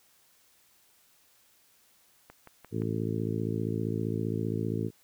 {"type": "click train", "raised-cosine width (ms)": 0.5, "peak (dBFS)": -32, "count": 4, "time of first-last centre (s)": [2.3, 2.82], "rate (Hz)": 5.77}
{"type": "harmonic tone", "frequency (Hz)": 55.2, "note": "A1", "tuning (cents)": 6, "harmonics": [2, 3, 4, 5, 6, 7, 8], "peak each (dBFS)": [-33, -35, -36, -37, -38, -38, -39], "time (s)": [2.71, 4.91], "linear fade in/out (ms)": 50}
{"effects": ["white hiss -64 dBFS RMS until 5.03 s"]}